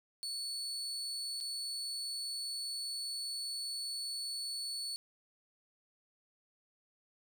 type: tone with dropouts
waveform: 35% pulse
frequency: 4435 Hz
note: C#8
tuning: in tune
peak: -36 dBFS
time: 0.23-4.96 s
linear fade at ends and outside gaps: 0 ms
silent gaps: 1.403-1.409 s
effects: none